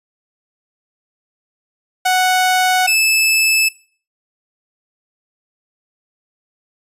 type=tone pair in turn; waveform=sawtooth; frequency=740 / 2618 Hz; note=F#5 / E7; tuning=0 / -13 cents; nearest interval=octave + minor seventh; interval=2187 cents; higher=second; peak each=-8 dBFS; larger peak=neither; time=2.05-2.87 / 2.87-3.69 s; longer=neither; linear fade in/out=10 ms; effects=noise-tail reverb RT60 0.4 s tail -18 dB re dry + resampled to 32000 Hz